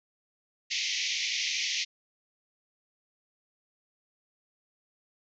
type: band-pass noise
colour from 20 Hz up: pink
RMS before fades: -31 dBFS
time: 0.7-1.85 s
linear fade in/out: 20 ms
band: 2000 to 6500 Hz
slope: 96 dB/octave
effects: none